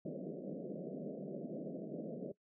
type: band-pass noise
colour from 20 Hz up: pink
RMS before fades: -44 dBFS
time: 0.05-2.32 s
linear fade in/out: 5 ms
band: 150 to 640 Hz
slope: 96 dB/octave
effects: noise-tail reverb RT60 0.1 s tail -19 dB re dry